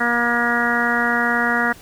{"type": "harmonic tone", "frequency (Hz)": 238, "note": "A#3", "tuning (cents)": 36, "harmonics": [1, 2, 3, 4, 5, 6, 7, 8], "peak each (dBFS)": [-24, -28, -25, -28, -27, -22, -23, -23], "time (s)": [0, 1.73], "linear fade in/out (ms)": 10, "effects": ["pink hiss -44 dBFS RMS until 1.81 s"]}